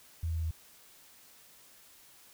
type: tone with pitch steps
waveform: sine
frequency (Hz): 82.41 / 81.79 / 81.18 / 80.57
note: E2 / E2 / E2 / E2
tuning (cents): 0 / -13 / -26 / -39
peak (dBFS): -30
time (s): 0.23-0.51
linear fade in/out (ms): 5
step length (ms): 70
effects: white hiss -58 dBFS RMS until 2.33 s